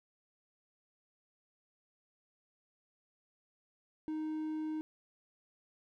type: tone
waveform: triangle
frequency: 311.1 Hz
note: D#4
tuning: in tune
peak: -33 dBFS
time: 4.08-4.81 s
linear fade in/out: 0 ms
effects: none

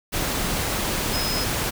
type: tone in noise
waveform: sine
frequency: 5100 Hz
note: D#8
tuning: 42 cents sharp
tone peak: -27 dBFS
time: 1.12-1.45 s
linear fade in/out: 20 ms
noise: pink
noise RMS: -25 dBFS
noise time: 0.12-1.71 s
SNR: -5 dB
effects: none

